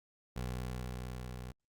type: tone with level ramp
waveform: 20% pulse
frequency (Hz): 62.2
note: B1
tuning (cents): +13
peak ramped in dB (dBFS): -31 to -38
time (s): 0.36-1.52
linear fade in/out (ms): 5
effects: Opus 48 kbps